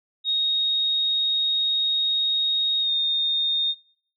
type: tone with pitch glide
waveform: sine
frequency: 3742 to 3673 Hz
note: A#7 to A#7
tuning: +6 to -26 cents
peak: -20 dBFS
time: 0.24-3.75 s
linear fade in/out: 50 ms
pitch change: -32 cents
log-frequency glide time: 2.8-2.91 s
effects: noise-tail reverb RT60 0.6 s tail -24 dB re dry